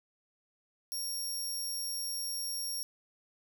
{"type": "tone", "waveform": "20% pulse", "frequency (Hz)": 5570, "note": "F8", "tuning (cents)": -5, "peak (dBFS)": -29, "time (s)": [0.92, 2.83], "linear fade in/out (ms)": 0, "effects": ["10-bit"]}